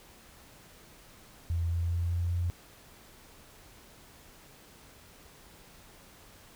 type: tone with pitch steps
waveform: sine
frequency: 84.4 / 85.13 / 85.88 / 86.62 / 87.38 Hz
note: E2 / F2 / F2 / F2 / F2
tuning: +41 / -44 / -29 / -14 / +1 cents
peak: -27 dBFS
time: 1.5-2.5 s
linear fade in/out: 0 ms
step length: 200 ms
effects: pink hiss -55 dBFS RMS until 6.55 s